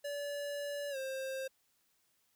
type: tone with pitch glide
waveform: square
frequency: 575 to 530.3 Hz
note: D5 to C5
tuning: -37 to +23 cents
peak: -38 dBFS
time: 0.04-1.48 s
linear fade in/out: 10 ms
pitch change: -140 cents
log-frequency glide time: 0.9-0.97 s
effects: white hiss -75 dBFS RMS until 2.35 s